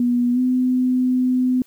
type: tone with pitch glide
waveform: sine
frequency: 243.2 to 253.4 Hz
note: B3 to B3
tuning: -26 to +45 cents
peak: -15 dBFS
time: 0-1.62 s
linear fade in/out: 2 ms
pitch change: +71 cents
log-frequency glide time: 0.33-0.39 s
effects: white hiss -56 dBFS RMS until 1.66 s